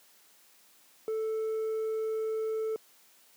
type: tone with hard clipping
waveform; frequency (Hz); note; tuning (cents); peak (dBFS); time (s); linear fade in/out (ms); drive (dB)
triangle; 439.9; A4; 0; -28; 1.08-2.76; 0; 1
effects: white hiss -61 dBFS RMS until 3.36 s + high-pass 200 Hz 12 dB/octave